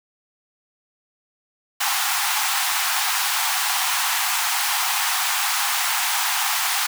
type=high-pass noise; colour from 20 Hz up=pink; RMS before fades=-22 dBFS; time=1.8-6.87 s; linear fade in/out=10 ms; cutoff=740 Hz; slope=96 dB/octave; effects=none